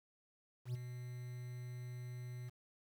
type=tone with ADSR envelope; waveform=triangle; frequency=123.4 Hz; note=B2; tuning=1 cent flat; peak=-33 dBFS; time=0.65-2.5 s; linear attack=92 ms; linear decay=15 ms; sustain=-9 dB; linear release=17 ms; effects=10-bit